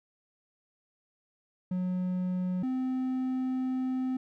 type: tone pair in turn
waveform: triangle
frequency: 182.4 / 258 Hz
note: F#3 / C4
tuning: -24 / -24 cents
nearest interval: tritone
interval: 600 cents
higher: second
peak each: -26 dBFS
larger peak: neither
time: 1.71-2.63 / 2.63-4.17 s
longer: second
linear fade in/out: 5 ms
effects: none